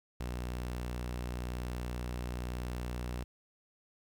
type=tone; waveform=sawtooth; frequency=61 Hz; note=B1; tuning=21 cents flat; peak=-32 dBFS; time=0.2-3.24 s; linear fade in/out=5 ms; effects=11-bit